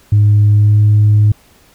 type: tone with pitch glide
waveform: sine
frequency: 104.1 to 105.19 Hz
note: G#2 to G#2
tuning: +5 to +23 cents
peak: -4 dBFS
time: 0.12-1.32 s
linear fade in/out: 5 ms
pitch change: +18 cents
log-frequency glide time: 0.54-0.79 s
effects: tanh soft clip ceiling -3 dBFS + pink hiss -48 dBFS RMS until 1.74 s